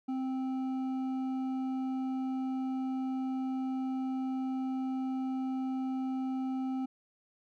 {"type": "tone with hard clipping", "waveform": "sine", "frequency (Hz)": 261.6, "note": "C4", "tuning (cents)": 0, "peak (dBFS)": -33, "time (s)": [0.08, 6.86], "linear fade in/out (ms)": 10, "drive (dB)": 7, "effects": []}